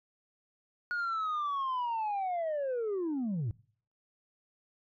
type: linear sweep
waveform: sine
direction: down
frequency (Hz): 1452 to 98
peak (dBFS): -28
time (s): 0.91-3.51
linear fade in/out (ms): 0
effects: noise-tail reverb RT60 0.5 s tail -23 dB re dry + tanh soft clip ceiling -29 dBFS